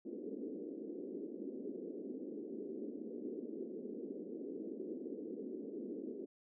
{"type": "band-pass noise", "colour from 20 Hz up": "white", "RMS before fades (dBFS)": -45, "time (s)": [0.05, 6.26], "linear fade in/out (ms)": 10, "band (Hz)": [220, 440], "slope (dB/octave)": 48, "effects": []}